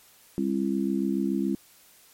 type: harmonic tone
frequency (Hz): 67.1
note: C2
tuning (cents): +44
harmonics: 3 / 4 / 5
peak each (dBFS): -27 / -28 / -29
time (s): 0.38-1.55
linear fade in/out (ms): 0
effects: white hiss -56 dBFS RMS until 2.13 s + MP3 64 kbps